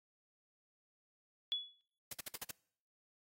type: tone with exponential decay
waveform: sine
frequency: 3400 Hz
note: G#7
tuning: 40 cents sharp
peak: -31 dBFS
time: 1.52-1.81 s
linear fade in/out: 0 ms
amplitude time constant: 62 ms
type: noise bursts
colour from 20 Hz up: white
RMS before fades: -42 dBFS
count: 6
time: 2.11-2.512 s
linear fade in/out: 5 ms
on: 22 ms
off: 54 ms
effects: noise-tail reverb RT60 0.6 s tail -25 dB re dry + AAC 48 kbps